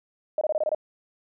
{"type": "tone bursts", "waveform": "sine", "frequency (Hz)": 616, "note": "D#5", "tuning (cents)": -17, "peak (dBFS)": -21, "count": 7, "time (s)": [0.38, 0.748], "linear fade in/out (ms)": 2, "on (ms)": 32, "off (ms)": 24, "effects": []}